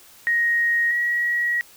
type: tone pair in turn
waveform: sine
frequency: 1875 / 1911.1 Hz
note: A#6 / A#6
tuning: +10 / +43 cents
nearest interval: unison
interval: 33 cents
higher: second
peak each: -17 / -19 dBFS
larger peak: first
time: 0.27-0.91 / 0.91-1.61 s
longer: second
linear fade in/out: 0 ms
effects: white hiss -49 dBFS RMS until 1.76 s